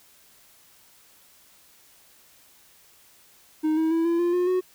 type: tone with pitch steps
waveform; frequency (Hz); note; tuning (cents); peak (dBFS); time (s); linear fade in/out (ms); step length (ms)
triangle; 311.1 / 319.8 / 328.8 / 338.1 / 347.6 / 357.4 / 367.4; D#4 / D#4 / E4 / E4 / F4 / F4 / F#4; 0 / +48 / -4 / +44 / -8 / +40 / -12; -18; 3.63-4.61; 20; 140
effects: white hiss -56 dBFS RMS until 4.74 s